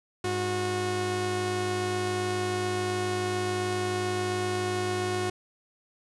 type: tone pair together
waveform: sawtooth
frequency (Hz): 102.82 / 364.1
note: G#2 / F#4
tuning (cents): -17 / -28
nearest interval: octave + minor seventh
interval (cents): 2189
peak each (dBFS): -29 / -24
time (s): 0.24-5.3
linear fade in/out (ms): 5
effects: resampled to 24000 Hz + 10-bit